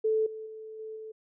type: tone with level steps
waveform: sine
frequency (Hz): 437.8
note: A4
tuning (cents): -9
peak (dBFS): -23 / -37 / -40 / -37 / -39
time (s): 0.04-1.12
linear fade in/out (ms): 10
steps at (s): 0.26 / 0.46 / 0.79 / 0.96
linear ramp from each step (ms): 5
effects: none